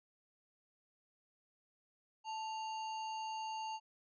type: tone with sample-and-hold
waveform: sine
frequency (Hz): 880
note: A5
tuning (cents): 0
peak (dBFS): -39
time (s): 2.24-3.8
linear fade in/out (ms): 50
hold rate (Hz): 3675
effects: resampled to 16000 Hz